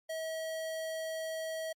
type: tone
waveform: square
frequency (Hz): 642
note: E5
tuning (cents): -46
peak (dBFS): -36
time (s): 0.09-1.73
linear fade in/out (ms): 10
effects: MP3 64 kbps